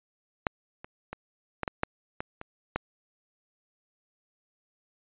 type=clicks; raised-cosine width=0.5 ms; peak=-9 / -26 / -21 / -14 / -14 / -10 / -17 / -24 / -12 dBFS; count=9; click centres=0.468 / 0.845 / 1.13 / 1.633 / 1.678 / 1.834 / 2.205 / 2.414 / 2.76 s; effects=resampled to 8000 Hz